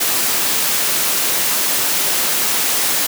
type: high-pass noise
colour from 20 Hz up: white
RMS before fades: -17 dBFS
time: 0-3.07 s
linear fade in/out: 10 ms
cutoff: 160 Hz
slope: 12 dB/octave
effects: none